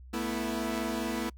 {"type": "chord", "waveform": "sawtooth", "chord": "A suspended second", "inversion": "none", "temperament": "equal with one note detuned", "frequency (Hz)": [220, 244.7, 329.6], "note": ["A3", "B3", "E4"], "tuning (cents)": [0, -16, 0], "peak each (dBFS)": -31, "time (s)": [0.13, 1.3], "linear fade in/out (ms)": 10, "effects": ["noise-tail reverb RT60 0.1 s tail -26 dB re dry", "added 63 Hz sine -46 dBFS peak until 1.37 s"]}